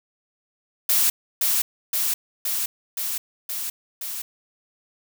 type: noise with echo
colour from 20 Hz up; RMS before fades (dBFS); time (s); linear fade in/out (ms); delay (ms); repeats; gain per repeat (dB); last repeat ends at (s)
blue; -19; 0.89-1.1; 5; 520; 6; -2; 4.22
effects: none